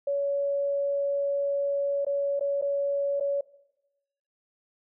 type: tone with dropouts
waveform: sine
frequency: 563 Hz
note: C#5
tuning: 27 cents sharp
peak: -24 dBFS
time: 0.07-3.41 s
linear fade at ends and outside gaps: 5 ms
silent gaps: 2.049-2.066 / 2.395-2.408 / 2.614-2.622 / 3.199-3.207 s
effects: noise-tail reverb RT60 0.9 s tail -19 dB re dry